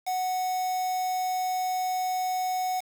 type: tone with quantisation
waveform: triangle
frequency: 740 Hz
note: F#5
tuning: in tune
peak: -24 dBFS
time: 0.06-2.81 s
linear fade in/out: 20 ms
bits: 6
effects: none